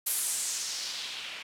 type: noise with low-pass filter sweep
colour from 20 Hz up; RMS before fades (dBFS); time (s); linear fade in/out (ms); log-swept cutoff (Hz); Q
blue; -34; 0.06-1.43; 10; 12000 to 2500; 2.1
effects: none